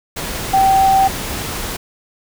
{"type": "tone in noise", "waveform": "sine", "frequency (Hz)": 774, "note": "G5", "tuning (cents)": -22, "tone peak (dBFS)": -9, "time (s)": [0.53, 1.08], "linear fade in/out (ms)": 10, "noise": "pink", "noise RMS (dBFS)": -24, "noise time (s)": [0.16, 1.77], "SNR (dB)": 12, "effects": []}